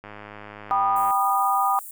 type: click train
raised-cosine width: 0.5 ms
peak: -24 dBFS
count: 112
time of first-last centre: 0.04-1.107 s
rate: 104 Hz
type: chord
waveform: sine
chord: G augmented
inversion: none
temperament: just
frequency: 784 / 980 / 1225 Hz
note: G5 / B5 / D#6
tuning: 0 / -14 / -27 cents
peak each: -22 / -25 / -22 dBFS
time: 0.71-1.79 s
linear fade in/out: 0 ms
type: high-pass noise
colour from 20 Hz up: white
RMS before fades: -39 dBFS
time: 0.96-1.91 s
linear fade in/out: 2 ms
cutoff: 7800 Hz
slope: 48 dB/octave
effects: none

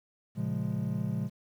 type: chord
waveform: triangle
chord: Bb minor seventh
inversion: none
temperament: equal with one note detuned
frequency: 115.74 / 138.59 / 174.61 / 207.7 Hz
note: Bb2 / Db3 / F3 / Ab3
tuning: -12 / 0 / 0 / 0 cents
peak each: -33 dBFS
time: 0.35-1.3 s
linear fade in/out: 50 ms
effects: 10-bit

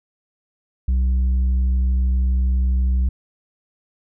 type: tone with tanh clipping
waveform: sine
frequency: 63.4 Hz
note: B1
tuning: 46 cents sharp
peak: -16 dBFS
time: 0.88-3.09 s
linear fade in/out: 5 ms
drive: 4 dB
effects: none

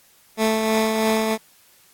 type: tone with tremolo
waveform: 15% pulse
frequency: 220 Hz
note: A3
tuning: in tune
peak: -10 dBFS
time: 0.37-1.38 s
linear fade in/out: 50 ms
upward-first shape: triangle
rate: 3.1 Hz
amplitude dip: 40%
effects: white hiss -55 dBFS RMS until 1.93 s + AAC 64 kbps

